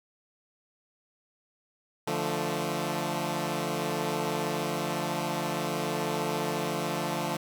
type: chord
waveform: 10% pulse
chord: D minor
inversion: none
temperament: equal with one note detuned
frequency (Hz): 146.83 / 173.11 / 220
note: D3 / F3 / A3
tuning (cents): 0 / -15 / 0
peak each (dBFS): -25 / -24 / -26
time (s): 2.07-7.37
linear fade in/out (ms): 5
effects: none